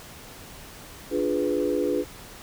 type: chord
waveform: sine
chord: D diminished seventh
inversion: none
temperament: equal with one note detuned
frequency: 293.7 / 349.2 / 415.3 / 496.5 Hz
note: D4 / F4 / Ab4 / Cb5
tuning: 0 / 0 / 0 / +9 cents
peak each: -27 / -28 / -27 / -27 dBFS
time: 1.1-2.05 s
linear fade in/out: 50 ms
effects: tanh soft clip ceiling -12 dBFS + pink hiss -44 dBFS RMS until 2.42 s